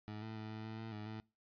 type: tone with pitch steps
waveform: 20% pulse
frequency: 106.3 / 110.6 / 108.7 / 109.3 / 110.5 / 112.1 / 105.9 / 109.5 Hz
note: G#2 / A2 / A2 / A2 / A2 / A2 / G#2 / A2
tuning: +41 / +9 / -21 / -11 / +8 / +33 / +34 / -8 cents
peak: -39 dBFS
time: 0.08-1.2 s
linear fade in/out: 0 ms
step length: 140 ms
effects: noise-tail reverb RT60 0.3 s tail -25 dB re dry + resampled to 11025 Hz